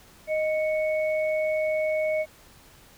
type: tone pair together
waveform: sine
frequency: 622.1 / 2217 Hz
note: D#5 / C#7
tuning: 0 / 0 cents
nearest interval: octave + minor seventh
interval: 2200 cents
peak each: -23 / -32 dBFS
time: 0.27-2.26 s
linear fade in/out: 50 ms
effects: pink hiss -53 dBFS RMS until 2.97 s